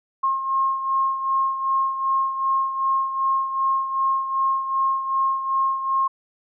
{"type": "beating tone pair", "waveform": "sine", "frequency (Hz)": [1072, 1074.6], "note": ["C6", "C6"], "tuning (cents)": [42, 46], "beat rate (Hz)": 2.6, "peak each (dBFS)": [-20, -27], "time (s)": [0.23, 6.08], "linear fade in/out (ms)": 10, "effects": []}